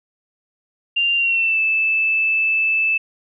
sine tone with pitch glide, 2786 to 2630 Hz, F7 to E7, -5 to -5 cents, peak -15 dBFS, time 0.96-2.98 s, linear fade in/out 10 ms, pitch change -100 cents, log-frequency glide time 1.16-1.6 s, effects none

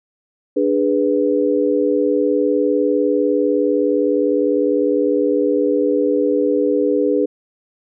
sine chord, G# diminished, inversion second, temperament equal with one note detuned, 293.7 / 414.1 / 493.9 Hz, D4 / G#4 / B4, 0 / -5 / 0 cents, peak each -18 dBFS, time 0.56-7.26 s, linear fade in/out 10 ms, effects none

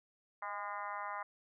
harmonic tone with a mistuned harmonic, 203.9 Hz, G#3, 32 cents flat, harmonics 3 / 4 / 5 / 6 / 7 / 8 / 9 / 10, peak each -50 / -45 / -43 / -45 / -49 / -57 / -50 / -53 dBFS, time 0.42-1.23 s, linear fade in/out 5 ms, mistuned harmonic 3, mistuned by +40 cents, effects none

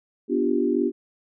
sine chord, G dominant seventh, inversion first, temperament equal, 246.9 / 293.7 / 349.2 / 392 Hz, B3 / D4 / F4 / G4, 0 / 0 / 0 / 0 cents, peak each -25 dBFS, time 0.28-0.92 s, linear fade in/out 50 ms, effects none

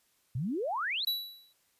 sine exponential sweep, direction up, 111.1 to 4483 Hz, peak -30 dBFS, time 0.35-1.05 s, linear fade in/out 5 ms
square tone with exponential decay, 3932 Hz, B7, 8 cents flat, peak -26 dBFS, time 1.07-1.53 s, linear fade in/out 5 ms, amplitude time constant 99 ms
effects white hiss -71 dBFS RMS until 1.79 s + resampled to 32000 Hz

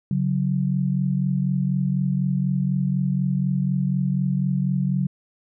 sine tone pair together, 140.64 / 184.7 Hz, C#3 / F#3, +25 / -3 cents, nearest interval perfect fourth, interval 472 cents, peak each -22 dBFS, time 0.11-5.07 s, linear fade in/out 2 ms, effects none

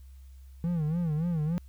triangle tone with vibrato, 162.5 Hz, E3, 24 cents flat, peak -24 dBFS, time 0.64-1.58 s, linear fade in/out 0 ms, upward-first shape sine, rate 3.5 Hz, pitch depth 140 cents each way, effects added 66 Hz sine -46 dBFS peak until 1.68 s + white hiss -68 dBFS RMS until 1.68 s

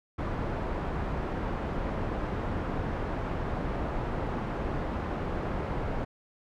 pink low-pass noise, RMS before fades -32 dBFS, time 0.18-6.05 s, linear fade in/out 10 ms, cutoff 1200 Hz, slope 12 dB/octave, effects none

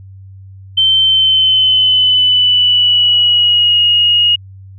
sine tone with pitch glide, 3100 to 2876 Hz, G7 to F#7, -20 to -50 cents, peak -7 dBFS, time 0.77-4.36 s, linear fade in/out 10 ms, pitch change -130 cents, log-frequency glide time 1.01-3.81 s, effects added 96 Hz sine -32 dBFS peak until 4.78 s

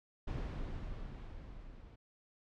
brown noise with level ramp, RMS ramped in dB -37 to -54 dBFS, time 0.27-1.96 s, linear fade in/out 10 ms, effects low-pass 4000 Hz 12 dB/octave

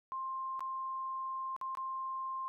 sine tone with dropouts, 1055 Hz, C6, 14 cents sharp, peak -36 dBFS, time 0.12-2.48 s, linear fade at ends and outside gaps 0 ms, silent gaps 0.594-0.606 / 1.564-1.613 / 1.751-1.772 s, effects none

